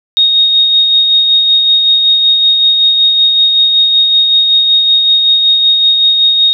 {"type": "tone with tremolo", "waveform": "sine", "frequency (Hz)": 3729, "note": "A#7", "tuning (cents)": 0, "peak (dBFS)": -4, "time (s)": [0.17, 6.53], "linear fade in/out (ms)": 0, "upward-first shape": "sine", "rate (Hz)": 5.3, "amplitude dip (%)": 35, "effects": []}